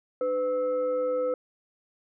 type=tone with frequency modulation; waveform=sine; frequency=504 Hz; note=B4; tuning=35 cents sharp; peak=-24 dBFS; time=0.21-1.34 s; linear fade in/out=2 ms; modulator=803 Hz; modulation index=0.39; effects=none